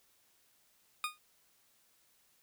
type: tone with exponential decay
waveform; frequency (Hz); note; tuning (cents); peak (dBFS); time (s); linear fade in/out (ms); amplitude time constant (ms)
20% pulse; 1230; D#6; -20; -25; 1.04-1.18; 1; 30
effects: white hiss -70 dBFS RMS until 2.42 s